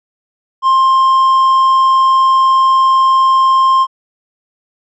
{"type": "tone", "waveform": "triangle", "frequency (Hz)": 1057, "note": "C6", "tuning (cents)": 17, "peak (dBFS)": -5, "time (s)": [0.62, 3.87], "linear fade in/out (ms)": 50, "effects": ["resampled to 16000 Hz"]}